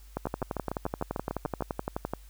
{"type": "two click trains", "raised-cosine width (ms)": 1, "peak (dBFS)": [-16, -17], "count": [24, 10], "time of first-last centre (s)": [[0.17, 2.136], [0.27, 1.607]], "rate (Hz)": [11.7, 6.73], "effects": ["added 50 Hz sine -48 dBFS peak until 2.29 s", "white hiss -60 dBFS RMS until 2.29 s"]}